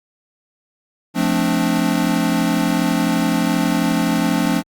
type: chord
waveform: square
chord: D minor seventh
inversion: first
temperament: equal with one note detuned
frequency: 174.61 / 217.5 / 261.6 / 293.7 Hz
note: F3 / A3 / C4 / D4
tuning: 0 / -20 / 0 / 0 cents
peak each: -22 dBFS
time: 1.14-4.63 s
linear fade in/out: 50 ms
effects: Opus 48 kbps